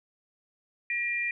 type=tone pair together; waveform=sine; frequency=1915.2 / 2395 Hz; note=A#6 / D7; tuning=+46 / +33 cents; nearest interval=major third; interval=387 cents; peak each=-31 / -29 dBFS; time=0.9-1.31 s; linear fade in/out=2 ms; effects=none